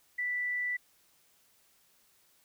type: tone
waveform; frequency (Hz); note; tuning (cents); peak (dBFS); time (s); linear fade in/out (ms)
sine; 1973; B6; -2; -30; 0.18-0.77; 10
effects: white hiss -67 dBFS RMS until 2.44 s